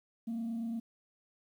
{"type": "tone with frequency modulation", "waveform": "sine", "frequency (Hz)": 229.6, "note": "A#3", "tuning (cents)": -26, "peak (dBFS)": -32, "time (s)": [0.27, 0.8], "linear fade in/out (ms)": 10, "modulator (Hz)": 28.5, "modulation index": 0.28, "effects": ["tanh soft clip ceiling -32 dBFS", "11-bit"]}